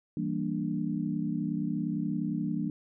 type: chord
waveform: sine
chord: E half-diminished seventh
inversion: none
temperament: equal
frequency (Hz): 164.81 / 196 / 233.1 / 293.7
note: E3 / G3 / Bb3 / D4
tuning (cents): 0 / 0 / 0 / 0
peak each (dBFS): -34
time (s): 0.17-2.7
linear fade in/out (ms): 2
effects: none